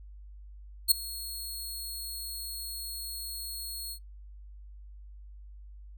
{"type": "tone with ADSR envelope", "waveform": "15% pulse", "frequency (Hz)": 4311, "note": "C#8", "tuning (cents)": -49, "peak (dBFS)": -9, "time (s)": [0.88, 3.99], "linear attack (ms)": 33, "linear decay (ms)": 7, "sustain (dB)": -21, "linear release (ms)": 73, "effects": ["noise-tail reverb RT60 0.1 s tail -18 dB re dry", "added 50 Hz sine -45 dBFS peak until 5.97 s"]}